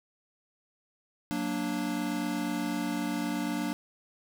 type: chord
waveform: square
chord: Gb augmented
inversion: none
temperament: equal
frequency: 185 / 233.1 / 293.7 Hz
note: Gb3 / Bb3 / D4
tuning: 0 / 0 / 0 cents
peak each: -37 / -35 / -33 dBFS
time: 1.31-3.73 s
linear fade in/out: 0 ms
effects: none